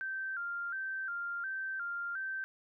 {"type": "tone with vibrato", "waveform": "sine", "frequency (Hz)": 1473, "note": "F#6", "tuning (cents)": -8, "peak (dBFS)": -35, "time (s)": [0.01, 2.44], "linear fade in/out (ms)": 0, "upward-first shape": "square", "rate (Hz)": 1.4, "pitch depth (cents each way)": 93, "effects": []}